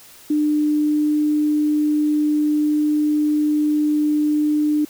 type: tone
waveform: sine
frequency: 300.1 Hz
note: D4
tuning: 38 cents sharp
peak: -15 dBFS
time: 0.3-4.85 s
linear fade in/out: 5 ms
effects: white hiss -45 dBFS RMS until 4.89 s